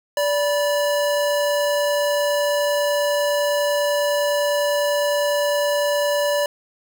square tone pair together, 581 / 978.3 Hz, D5 / B5, -19 / -17 cents, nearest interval major sixth, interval 902 cents, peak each -19 / -28 dBFS, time 0.17-6.46 s, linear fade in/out 2 ms, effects none

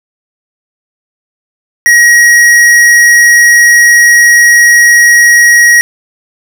sine tone with hard clipping, 1897 Hz, A#6, 30 cents sharp, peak -3 dBFS, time 1.86-5.81 s, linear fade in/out 0 ms, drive 13 dB, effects none

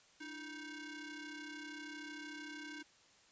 sawtooth ring-modulated tone, 629 Hz, D#5, 19 cents sharp, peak -39 dBFS, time 0.2-2.83 s, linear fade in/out 10 ms, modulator 927 Hz, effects white hiss -66 dBFS RMS until 3.31 s + resampled to 16000 Hz

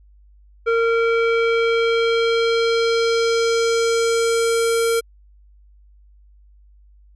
square tone with low-pass filter sweep, 460 Hz, A#4, 23 cents flat, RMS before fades -18 dBFS, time 0.66-5.01 s, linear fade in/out 20 ms, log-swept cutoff 1800 to 11000 Hz, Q 1.8, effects added 50 Hz sine -47 dBFS peak until 7.15 s

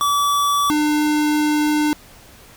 square tone pair in turn, 1150 / 300.5 Hz, D6 / D4, -37 / +40 cents, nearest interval octave + major seventh, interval 2323 cents, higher first, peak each -16 dBFS, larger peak neither, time 0.01-0.7 / 0.7-1.93 s, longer second, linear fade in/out 0 ms, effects pink hiss -45 dBFS RMS until 2.56 s

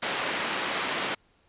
white band-pass noise, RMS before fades -30 dBFS, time 0.02-1.15 s, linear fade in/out 10 ms, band 210 to 2700 Hz, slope 12 dB/octave, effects pink hiss -65 dBFS RMS until 1.48 s + resampled to 8000 Hz

